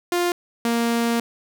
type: tone pair in turn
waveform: sawtooth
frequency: 350.9 / 233.5 Hz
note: F4 / A#3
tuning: +8 / +3 cents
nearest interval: perfect fifth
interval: 705 cents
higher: first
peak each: -15 dBFS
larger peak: neither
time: 0.12-0.32 / 0.65-1.2 s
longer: second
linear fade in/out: 2 ms
effects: none